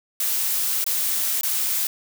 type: noise with dropouts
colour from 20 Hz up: blue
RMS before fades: -23 dBFS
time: 0.2-1.87 s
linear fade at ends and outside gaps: 2 ms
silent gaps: 0.842-0.864 / 1.411-1.432 s
effects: none